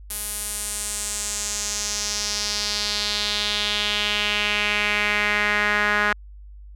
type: tone with band-pass filter sweep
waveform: sawtooth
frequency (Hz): 207.7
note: G#3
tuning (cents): 0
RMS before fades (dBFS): -24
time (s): 0.1-6.13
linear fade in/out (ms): 5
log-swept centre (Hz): 11000 to 1600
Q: 2.8
effects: added 50 Hz sine -39 dBFS peak until 6.75 s